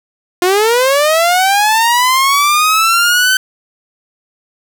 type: linear sweep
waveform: sawtooth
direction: up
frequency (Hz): 349.2 to 1538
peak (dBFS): -5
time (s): 0.42-3.37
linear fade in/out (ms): 2
effects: none